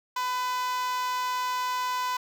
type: tone with high-pass filter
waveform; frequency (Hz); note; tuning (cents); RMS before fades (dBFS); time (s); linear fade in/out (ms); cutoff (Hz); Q
5% pulse; 501; B4; +25; -29; 0.16-2.17; 5; 1000; 6.9
effects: none